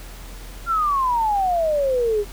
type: exponential sweep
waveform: sine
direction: down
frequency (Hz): 1400 to 400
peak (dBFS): -17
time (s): 0.66-2.25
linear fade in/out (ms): 50
effects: added 42 Hz sine -35 dBFS peak until 2.32 s + pink hiss -42 dBFS RMS until 2.32 s